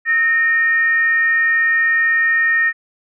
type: tone with frequency modulation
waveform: sine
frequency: 1842 Hz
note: A#6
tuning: 21 cents flat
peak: -12 dBFS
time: 0.05-2.73 s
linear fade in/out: 50 ms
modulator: 545 Hz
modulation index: 0.29
effects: none